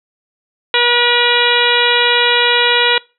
harmonic tone, 481.5 Hz, B4, 44 cents flat, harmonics 1 / 2 / 3 / 4 / 5 / 6 / 7 / 8, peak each -18 / -18 / -18 / -18 / -18 / -18 / -18 / -18 dBFS, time 0.74-2.98 s, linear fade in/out 2 ms, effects noise-tail reverb RT60 0.3 s tail -24 dB re dry

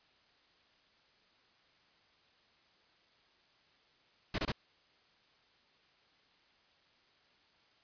pink noise bursts, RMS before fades -34 dBFS, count 3, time 4.34-4.52 s, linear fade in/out 5 ms, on 44 ms, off 24 ms, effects white hiss -68 dBFS RMS until 7.83 s + resampled to 11025 Hz

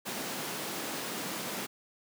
pink high-pass noise, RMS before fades -37 dBFS, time 0.05-1.67 s, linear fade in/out 20 ms, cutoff 170 Hz, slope 24 dB/octave, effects none

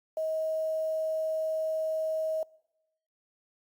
sine tone with quantisation, 634 Hz, D#5, 32 cents sharp, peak -28 dBFS, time 0.17-2.43 s, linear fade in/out 2 ms, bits 9, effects noise-tail reverb RT60 0.9 s tail -23 dB re dry + Opus 48 kbps

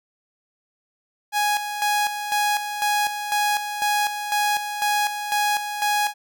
sawtooth tone with tremolo, 830.6 Hz, G#5, in tune, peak -15 dBFS, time 1.32-6.14 s, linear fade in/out 50 ms, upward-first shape square, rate 2 Hz, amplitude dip 60%, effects none

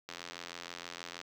click train, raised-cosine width 0.2 ms, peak -24 dBFS, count 98, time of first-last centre 0.09-1.214 s, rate 86.3 Hz, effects high-pass 150 Hz 12 dB/octave + 9-bit

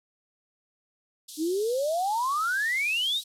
pink band-pass noise, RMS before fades -43 dBFS, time 1.28-3.24 s, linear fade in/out 10 ms, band 3500 to 13000 Hz, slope 48 dB/octave
sine exponential sweep, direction up, 299.1 to 3951 Hz, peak -24 dBFS, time 1.37-3.22 s, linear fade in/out 50 ms
effects none

